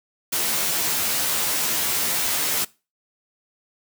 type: noise with comb filter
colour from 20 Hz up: white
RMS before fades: -23 dBFS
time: 0.32-2.65 s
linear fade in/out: 10 ms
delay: 13 ms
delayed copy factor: +1
effects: noise-tail reverb RT60 0.3 s tail -22 dB re dry + high-pass 100 Hz 12 dB/octave